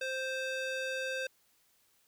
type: tone with band-pass filter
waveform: square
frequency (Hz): 523.3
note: C5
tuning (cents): 0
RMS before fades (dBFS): -36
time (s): 0.01-1.27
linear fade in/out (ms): 5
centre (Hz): 2300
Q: 0.71
effects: white hiss -70 dBFS RMS until 2.07 s